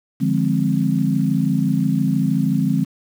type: chord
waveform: sine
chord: D half-diminished seventh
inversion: none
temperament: equal with one note detuned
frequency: 148.71 / 174.61 / 207.7 / 261.6 Hz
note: D3 / F3 / Ab3 / C4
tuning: +22 / 0 / 0 / 0 cents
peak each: -21 dBFS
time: 0.2-2.85 s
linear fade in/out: 20 ms
effects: 7-bit

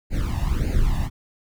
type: noise with flanger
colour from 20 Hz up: brown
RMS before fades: -21 dBFS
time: 0.1-1.1 s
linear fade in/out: 50 ms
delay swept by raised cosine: 0.43 to 1.11 ms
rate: 1.7 Hz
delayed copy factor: +0.85
effects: none

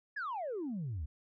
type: exponential sweep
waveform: sine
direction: down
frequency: 1764 to 67.4 Hz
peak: -34 dBFS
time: 0.16-1.06 s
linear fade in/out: 10 ms
effects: tanh soft clip ceiling -33 dBFS

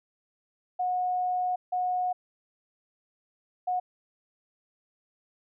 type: tone bursts at uneven times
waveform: sine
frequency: 728 Hz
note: F#5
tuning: 28 cents flat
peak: -25 dBFS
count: 3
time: 0.79-1.56 / 1.72-2.13 / 3.67-3.8 s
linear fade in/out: 10 ms
effects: none

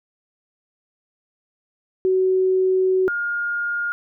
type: tone pair in turn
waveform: sine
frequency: 374.7 / 1418.8 Hz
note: F#4 / F6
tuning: +22 / +27 cents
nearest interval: octave + major seventh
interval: 2305 cents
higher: second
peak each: -15 / -21 dBFS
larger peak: first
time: 2.05-3.08 / 3.08-3.92 s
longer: first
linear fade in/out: 0 ms
effects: none

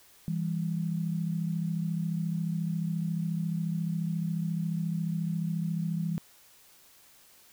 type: tone pair together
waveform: sine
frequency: 164.81 / 199.04 Hz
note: E3 / G3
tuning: 0 / +27 cents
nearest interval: minor third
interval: 327 cents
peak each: -29 / -34 dBFS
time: 0.28-6.18 s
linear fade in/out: 0 ms
effects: white hiss -58 dBFS RMS until 7.52 s

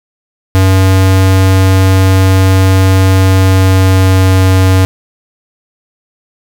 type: tone with pitch glide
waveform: square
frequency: 94.9 to 94.08 Hz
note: F#2 to F#2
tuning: +44 to +29 cents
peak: -5 dBFS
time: 0.55-4.85 s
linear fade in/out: 0 ms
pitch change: -15 cents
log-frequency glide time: 3.11-4.52 s
effects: none

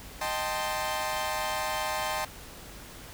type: chord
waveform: sawtooth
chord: A half-diminished seventh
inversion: second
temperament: equal with one note detuned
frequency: 622.3 / 784 / 883.6 / 1046.5 Hz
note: Eb5 / G5 / A5 / C6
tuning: 0 / 0 / +7 / 0 cents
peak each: -31 dBFS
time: 0.21-2.25 s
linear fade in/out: 5 ms
effects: added 50 Hz sine -52 dBFS peak until 3.13 s + pink hiss -46 dBFS RMS until 3.13 s

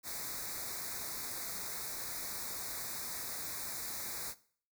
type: band-stop noise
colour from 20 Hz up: white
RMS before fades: -41 dBFS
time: 0.03-4.35 s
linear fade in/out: 50 ms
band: 2400 to 3700 Hz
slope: 96 dB/octave
effects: noise-tail reverb RT60 0.5 s tail -18 dB re dry

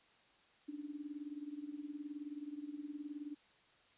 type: tone with tremolo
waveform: sine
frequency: 293.7 Hz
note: D4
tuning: in tune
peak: -39 dBFS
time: 0.68-3.35 s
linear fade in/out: 10 ms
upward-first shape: triangle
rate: 19 Hz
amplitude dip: 90%
effects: white hiss -68 dBFS RMS until 3.97 s + resampled to 8000 Hz

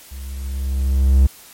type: tone with level ramp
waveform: triangle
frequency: 66.8 Hz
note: C2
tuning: 36 cents sharp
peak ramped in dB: -28 to -5 dBFS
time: 0.11-1.27 s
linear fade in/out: 10 ms
effects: white hiss -43 dBFS RMS until 1.53 s + MP3 64 kbps

